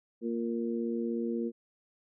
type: harmonic tone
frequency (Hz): 116.54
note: A#2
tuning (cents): 0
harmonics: 2 / 3 / 4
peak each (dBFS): -32 / -35 / -37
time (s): 0.21-1.52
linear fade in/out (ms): 50
effects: none